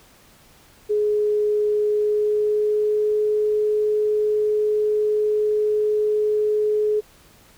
sine tone with pitch glide, 420 to 423.9 Hz, G#4 to G#4, +19 to +35 cents, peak -17 dBFS, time 0.89-7.01 s, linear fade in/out 20 ms, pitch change +16 cents, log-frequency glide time 1.84-3.18 s, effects pink hiss -52 dBFS RMS until 7.57 s

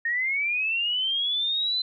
sine linear sweep, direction up, 1828 to 4069 Hz, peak -23 dBFS, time 0.05-1.82 s, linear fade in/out 5 ms, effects none

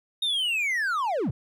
triangle linear sweep, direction down, 3729 to 87.31 Hz, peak -22 dBFS, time 0.22-1.31 s, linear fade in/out 5 ms, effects none

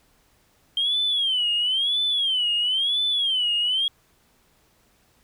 sine tone with vibrato, 3165 Hz, G7, 16 cents sharp, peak -19 dBFS, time 0.77-3.88 s, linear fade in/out 2 ms, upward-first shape sine, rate 0.99 Hz, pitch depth 180 cents each way, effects tanh soft clip ceiling -15 dBFS + pink hiss -62 dBFS RMS until 5.23 s

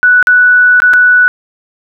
sine tone with dropouts, 1480 Hz, F#6, in tune, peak -3 dBFS, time 0.03-1.28 s, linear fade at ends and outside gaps 0 ms, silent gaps 0.227-0.271 / 0.802-0.82 / 0.934-0.937 s, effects none

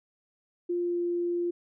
sine tone with pitch glide, 350 to 347.8 Hz, F4 to F4, +4 to -7 cents, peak -26 dBFS, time 0.69-1.51 s, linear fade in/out 10 ms, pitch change -11 cents, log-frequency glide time 0.79-1 s, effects none

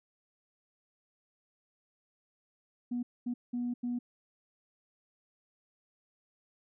sine tone bursts at uneven times, 243.2 Hz, B3, 26 cents flat, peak -30 dBFS, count 4, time 2.91-3.03 / 3.26-3.34 / 3.53-3.74 / 3.83-3.99 s, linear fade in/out 10 ms, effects tanh soft clip ceiling -27 dBFS

